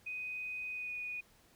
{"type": "tone with pitch glide", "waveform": "sine", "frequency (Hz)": [2499, 2469], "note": ["D#7", "D#7"], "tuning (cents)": [7, -14], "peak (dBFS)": -38, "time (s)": [0.06, 1.21], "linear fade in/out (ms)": 10, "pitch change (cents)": -21, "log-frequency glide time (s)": [0.71, 0.96], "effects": ["pink hiss -66 dBFS RMS until 1.55 s"]}